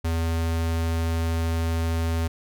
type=tone; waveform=square; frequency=82.41 Hz; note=E2; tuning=in tune; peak=-23 dBFS; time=0.04-2.28 s; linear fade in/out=10 ms; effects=none